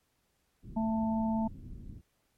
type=low-pass noise; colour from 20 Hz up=pink; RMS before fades=-45 dBFS; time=0.62-2.02 s; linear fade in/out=50 ms; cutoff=260 Hz; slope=24 dB/octave
type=harmonic tone; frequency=221.9 Hz; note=A3; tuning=15 cents sharp; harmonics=1 / 3 / 4; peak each=-28 / -39 / -37 dBFS; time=0.76-1.48 s; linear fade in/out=10 ms
effects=pink hiss -75 dBFS RMS until 2.37 s + MP3 64 kbps